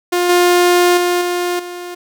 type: tone with level steps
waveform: sawtooth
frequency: 353.9 Hz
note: F4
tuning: 23 cents sharp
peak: -9 / -5 / -9 / -12 / -22 dBFS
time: 0.12-1.95 s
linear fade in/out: 10 ms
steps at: 0.29 / 0.97 / 1.21 / 1.59 s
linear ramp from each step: 5 ms
effects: none